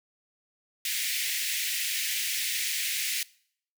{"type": "high-pass noise", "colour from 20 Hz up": "pink", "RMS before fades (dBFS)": -30, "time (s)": [0.85, 3.23], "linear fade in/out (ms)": 2, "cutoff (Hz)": 1900, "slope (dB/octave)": 48, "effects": ["noise-tail reverb RT60 0.6 s tail -22 dB re dry"]}